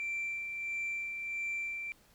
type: tone with tremolo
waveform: sine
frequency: 2349 Hz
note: D7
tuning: in tune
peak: -31 dBFS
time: 0-1.92 s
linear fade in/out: 0 ms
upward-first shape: sine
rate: 1.5 Hz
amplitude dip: 45%
effects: tanh soft clip ceiling -31 dBFS + pink hiss -64 dBFS RMS until 2.14 s